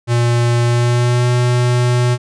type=tone with pitch glide; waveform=square; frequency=119.3 to 122.72 Hz; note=A#2 to B2; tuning=+41 to -11 cents; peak=-12 dBFS; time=0.07-2.18 s; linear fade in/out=50 ms; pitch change=+48 cents; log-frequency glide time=0.64-1.28 s; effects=resampled to 22050 Hz